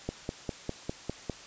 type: click train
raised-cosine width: 2 ms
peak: -18 dBFS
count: 7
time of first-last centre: 0.09-1.297 s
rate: 4.97 Hz
effects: white hiss -48 dBFS RMS until 1.46 s + resampled to 16000 Hz